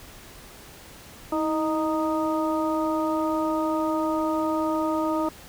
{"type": "harmonic tone with a mistuned harmonic", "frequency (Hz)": 310.2, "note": "D#4", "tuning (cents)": -5, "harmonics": [1, 2, 3, 4], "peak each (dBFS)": [-25, -28, -30, -31], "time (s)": [1.32, 5.29], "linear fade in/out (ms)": 5, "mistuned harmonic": 1, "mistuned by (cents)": 47, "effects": ["pink hiss -46 dBFS RMS until 5.48 s"]}